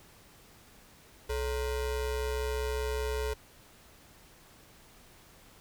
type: ring-modulated tone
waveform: square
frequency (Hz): 247.6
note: B3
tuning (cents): +5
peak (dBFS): -28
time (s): 1.29-3.34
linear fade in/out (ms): 10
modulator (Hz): 185
effects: pink hiss -57 dBFS RMS until 5.6 s